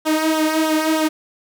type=tone with flanger; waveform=sawtooth; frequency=314.1 Hz; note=D#4; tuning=16 cents sharp; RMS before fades=-18 dBFS; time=0.05-1.09 s; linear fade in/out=20 ms; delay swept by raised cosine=0.42 to 2.92 ms; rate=3.2 Hz; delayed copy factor=-0.7; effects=none